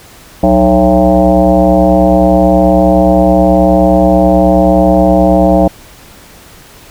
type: tone with frequency modulation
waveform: sine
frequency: 428.2 Hz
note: A4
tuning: 47 cents flat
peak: -4 dBFS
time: 0.43-5.68 s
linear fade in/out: 5 ms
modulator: 121 Hz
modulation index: 2.7
effects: pink hiss -37 dBFS RMS until 6.9 s